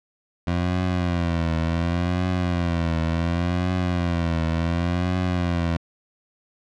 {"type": "tone with vibrato", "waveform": "20% pulse", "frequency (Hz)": 86.2, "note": "F2", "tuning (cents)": -22, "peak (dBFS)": -16, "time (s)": [0.47, 5.77], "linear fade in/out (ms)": 5, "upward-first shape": "triangle", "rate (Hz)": 0.69, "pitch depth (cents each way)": 110, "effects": ["low-pass 4000 Hz 12 dB/octave"]}